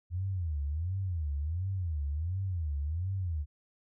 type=tone with vibrato; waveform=sine; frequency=83 Hz; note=E2; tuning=12 cents sharp; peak=-30 dBFS; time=0.1-3.46 s; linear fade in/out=50 ms; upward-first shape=sine; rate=1.4 Hz; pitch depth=270 cents each way; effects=none